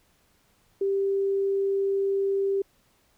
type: tone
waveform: sine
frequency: 393 Hz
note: G4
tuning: 4 cents sharp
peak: -22 dBFS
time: 0.81-2.62 s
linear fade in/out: 5 ms
effects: pink hiss -65 dBFS RMS until 3.17 s